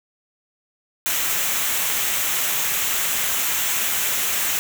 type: noise with comb filter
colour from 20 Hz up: white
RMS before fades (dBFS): -22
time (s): 1.06-4.59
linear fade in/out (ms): 0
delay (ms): 0.21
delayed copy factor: -0.5
effects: none